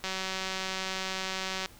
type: click train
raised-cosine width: 0.2 ms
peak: -16 dBFS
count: 307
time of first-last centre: 0.04-1.659 s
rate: 189 Hz
effects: pink hiss -54 dBFS RMS until 1.79 s